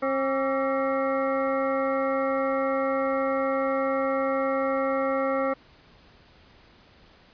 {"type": "harmonic tone with a mistuned harmonic", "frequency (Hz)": 268.8, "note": "C4", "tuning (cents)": 47, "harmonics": [1, 2, 3, 4, 5, 7, 8], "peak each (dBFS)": [-30, -25, -35, -33, -32, -38, -40], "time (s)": [0.02, 5.54], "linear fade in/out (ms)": 10, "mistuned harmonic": 4, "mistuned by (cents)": 110, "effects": ["pink hiss -55 dBFS RMS until 7.33 s", "resampled to 11025 Hz"]}